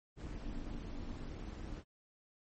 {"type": "noise with amplitude modulation", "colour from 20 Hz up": "brown", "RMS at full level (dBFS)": -40, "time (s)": [0.16, 1.84], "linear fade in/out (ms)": 50, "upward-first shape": "sine", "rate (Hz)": 262, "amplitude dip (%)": 75, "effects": ["MP3 32 kbps"]}